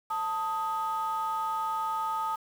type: ring-modulated tone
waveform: triangle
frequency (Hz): 185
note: F#3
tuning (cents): 0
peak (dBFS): -22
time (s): 0.1-2.36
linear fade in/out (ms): 10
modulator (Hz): 1070
effects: tanh soft clip ceiling -22 dBFS + 8-bit